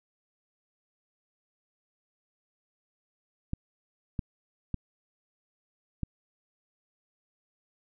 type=clicks; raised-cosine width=5 ms; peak=-18 dBFS; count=4; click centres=3.534 / 4.192 / 4.743 / 6.033 s; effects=none